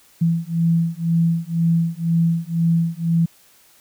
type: beating tone pair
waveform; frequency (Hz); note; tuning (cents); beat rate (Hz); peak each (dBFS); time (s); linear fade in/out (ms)
sine; 165.8 / 167.8; E3 / E3; +10 / +31; 2; -19; 0.21-3.26; 10
effects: white hiss -53 dBFS RMS until 3.8 s